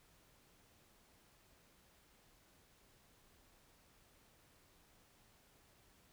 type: silence
effects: pink hiss -69 dBFS RMS until 6.12 s

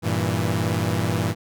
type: chord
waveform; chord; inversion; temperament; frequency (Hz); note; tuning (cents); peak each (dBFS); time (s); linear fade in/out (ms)
sawtooth; E diminished; first; equal; 98 / 116.54 / 164.81; G2 / Bb2 / E3; 0 / 0 / 0; -21 / -21 / -22; 0.02-1.35; 50
effects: none

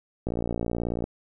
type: click train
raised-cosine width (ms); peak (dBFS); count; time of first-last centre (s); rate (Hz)
2; -15; 46; 0.27-1.041; 58.4
effects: none

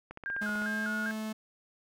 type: click train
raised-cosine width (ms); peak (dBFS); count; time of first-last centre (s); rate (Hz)
0.5; -28; 9; 0.11-0.62; 15.7
type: tone with vibrato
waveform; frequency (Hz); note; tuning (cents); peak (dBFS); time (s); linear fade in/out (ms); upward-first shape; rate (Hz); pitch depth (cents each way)
sine; 1520; F#6; +46; -32; 0.26-1.11; 0; square; 2.5; 92
type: tone with pitch glide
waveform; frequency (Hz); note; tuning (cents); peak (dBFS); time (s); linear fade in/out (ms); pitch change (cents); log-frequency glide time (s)
45% pulse; 211.4 to 217.5; G#3 to A3; +31 to -20; -34; 0.41-1.33; 10; +49; 0.55-0.97
effects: none

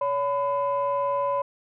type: tone pair together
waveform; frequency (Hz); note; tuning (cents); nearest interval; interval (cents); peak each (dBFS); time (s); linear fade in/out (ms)
sine; 564 / 1004.9; C#5 / B5; +30 / +30; minor seventh; 1000; -24; 0.01-1.42; 5
effects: tanh soft clip ceiling -17 dBFS

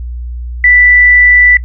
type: tone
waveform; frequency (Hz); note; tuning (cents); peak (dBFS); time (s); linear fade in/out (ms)
sine; 1975.5; B6; 0; -3; 0.64-1.57; 2
effects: noise-tail reverb RT60 0.1 s tail -21 dB re dry + added 60 Hz sine -18 dBFS peak until 1.64 s

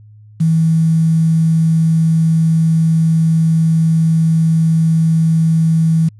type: tone with quantisation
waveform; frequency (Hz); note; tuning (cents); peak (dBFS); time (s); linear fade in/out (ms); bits
sine; 161.9; E3; -31; -9; 0.4-6.09; 10; 6
effects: added 106 Hz sine -38 dBFS peak until 6.19 s + resampled to 24000 Hz

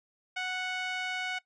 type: tone with band-pass filter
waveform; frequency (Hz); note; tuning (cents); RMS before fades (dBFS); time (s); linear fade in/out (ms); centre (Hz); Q
sawtooth; 739; F#5; -2; -34; 0.36-1.39; 10; 2200; 1.5
effects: noise-tail reverb RT60 0.1 s tail -19 dB re dry + resampled to 22050 Hz

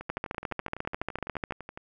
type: two click trains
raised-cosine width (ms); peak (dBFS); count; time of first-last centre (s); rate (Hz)
0.5; -15 / -24; 21 / 22; 0.1-1.508 / 0.01-1.775; 14.2 / 11.9
effects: none

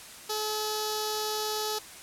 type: tone with notch filter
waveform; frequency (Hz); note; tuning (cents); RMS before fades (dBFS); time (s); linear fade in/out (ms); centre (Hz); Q
5% pulse; 428.2; A4; -47; -31; 0.29-1.79; 10; 2200; 0.54
effects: white hiss -46 dBFS RMS until 2.02 s + low-pass 11000 Hz 12 dB/octave

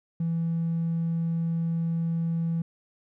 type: tone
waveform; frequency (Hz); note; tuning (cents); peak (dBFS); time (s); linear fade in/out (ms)
triangle; 166.1; E3; +13; -21; 0.2-2.62; 5
effects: tanh soft clip ceiling -21 dBFS

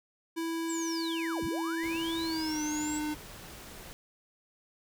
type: tone with pitch glide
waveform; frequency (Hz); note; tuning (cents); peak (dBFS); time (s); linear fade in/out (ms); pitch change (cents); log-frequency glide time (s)
square; 329.6 to 302.2; E4 to D4; 0 to +50; -32; 0.36-3.15; 20; -150; 2.24-2.63
type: linear two-way sweep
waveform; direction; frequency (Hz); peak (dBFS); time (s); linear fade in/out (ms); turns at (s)
sine; down then up; 7902 to 30.87 to 7902; -37; 0.68-3; 20; 1.44
type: noise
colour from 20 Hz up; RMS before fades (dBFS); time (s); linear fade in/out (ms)
pink; -47; 1.83-3.93; 0
effects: none

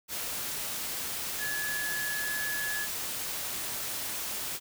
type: tone in noise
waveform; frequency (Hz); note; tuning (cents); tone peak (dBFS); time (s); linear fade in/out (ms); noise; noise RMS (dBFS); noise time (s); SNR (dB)
sine; 1700; G#6; +40; -32; 1.38-2.88; 50; white; -35; 0.08-4.6; 0
effects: none

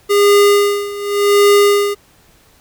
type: tone with tremolo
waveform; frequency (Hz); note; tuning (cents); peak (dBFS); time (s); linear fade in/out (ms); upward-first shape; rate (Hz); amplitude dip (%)
square; 407; G#4; -35; -7; 0.09-1.95; 20; sine; 0.88; 85
effects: pink hiss -50 dBFS RMS until 2.6 s

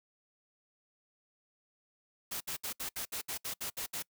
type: noise bursts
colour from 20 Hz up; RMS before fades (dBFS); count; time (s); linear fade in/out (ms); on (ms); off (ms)
white; -38; 11; 2.31-4.026; 10; 96; 66
effects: noise-tail reverb RT60 0.1 s tail -25 dB re dry

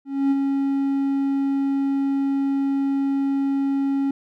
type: tone with ADSR envelope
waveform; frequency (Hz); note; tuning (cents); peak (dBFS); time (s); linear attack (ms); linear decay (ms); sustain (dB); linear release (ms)
triangle; 275.2; C#4; -12; -13; 0.05-4.11; 260; 31; -4; 4
effects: none

